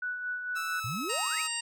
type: tone with tremolo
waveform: sine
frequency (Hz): 1480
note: F#6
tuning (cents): 0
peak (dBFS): -30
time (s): 0.02-0.8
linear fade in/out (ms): 5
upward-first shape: sine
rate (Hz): 4.4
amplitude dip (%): 45
type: tone with pitch glide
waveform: sawtooth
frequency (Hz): 1314 to 1277.3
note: E6 to D#6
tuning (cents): -6 to +45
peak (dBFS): -30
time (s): 0.55-1.48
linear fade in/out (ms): 20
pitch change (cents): -49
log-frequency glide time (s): 0.7-1.22
type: exponential sweep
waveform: sine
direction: up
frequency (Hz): 100.6 to 2594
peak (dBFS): -34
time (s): 0.84-1.42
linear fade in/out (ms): 5
type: harmonic tone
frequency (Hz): 932.3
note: A#5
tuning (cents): 0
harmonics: 1 / 2 / 3 / 4 / 5 / 6 / 8 / 9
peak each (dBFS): -44 / -40 / -36 / -48 / -39 / -48 / -40 / -36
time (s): 1.09-1.61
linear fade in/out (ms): 10
effects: none